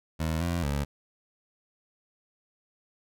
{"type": "tone with pitch steps", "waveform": "20% pulse", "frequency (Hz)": [80.2, 86.1, 71.2], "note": ["E2", "F2", "C#2"], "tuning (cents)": [-47, -24, 47], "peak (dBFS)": -22, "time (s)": [0.19, 0.85], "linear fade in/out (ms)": 20, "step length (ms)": 220, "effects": []}